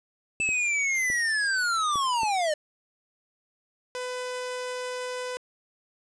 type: linear sweep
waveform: square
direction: down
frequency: 2649 to 587.3 Hz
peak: -24 dBFS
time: 0.4-2.54 s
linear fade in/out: 5 ms
type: clicks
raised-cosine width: 2 ms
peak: -25 dBFS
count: 5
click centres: 0.401 / 0.49 / 1.101 / 1.957 / 2.233 s
type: tone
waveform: sawtooth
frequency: 501 Hz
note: B4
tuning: 25 cents sharp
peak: -27 dBFS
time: 3.95-5.37 s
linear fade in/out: 0 ms
effects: resampled to 22050 Hz + 8-bit